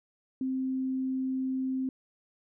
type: tone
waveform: sine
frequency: 261.6 Hz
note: C4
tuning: in tune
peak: -28 dBFS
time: 0.41-1.89 s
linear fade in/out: 2 ms
effects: none